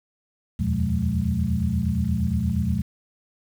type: tone cluster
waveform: sine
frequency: 78 / 86.5 / 122.4 / 179.6 / 210.8 Hz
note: D#2 / F2 / B2 / F3 / G#3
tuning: +5 / -16 / -15 / +49 / +26 cents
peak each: -27 dBFS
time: 0.59-2.82 s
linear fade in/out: 10 ms
effects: 8-bit